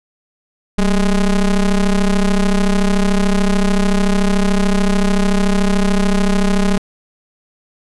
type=ring-modulated tone; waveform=square; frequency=104.1 Hz; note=G#2; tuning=5 cents sharp; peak=-9 dBFS; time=0.78-6.78 s; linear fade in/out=5 ms; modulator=87.3 Hz; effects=resampled to 24000 Hz